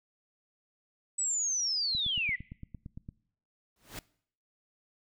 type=linear sweep; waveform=sine; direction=down; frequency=8010 to 1917 Hz; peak=-28 dBFS; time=1.18-2.36 s; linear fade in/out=10 ms
type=click train; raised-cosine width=5 ms; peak=-30 dBFS; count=11; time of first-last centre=1.95-3.089 s; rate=8.78 Hz
type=noise with exponential growth; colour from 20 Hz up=pink; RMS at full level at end=-38 dBFS; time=3.76-3.99 s; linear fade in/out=2 ms; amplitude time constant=50 ms
effects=noise-tail reverb RT60 0.6 s tail -22 dB re dry